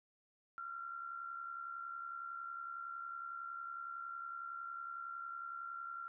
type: tone with amplitude modulation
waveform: sine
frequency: 1373 Hz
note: F6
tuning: 30 cents flat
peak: -40 dBFS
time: 0.58-6.08 s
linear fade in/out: 0 ms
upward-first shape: sine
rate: 70.9 Hz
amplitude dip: 60%
effects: none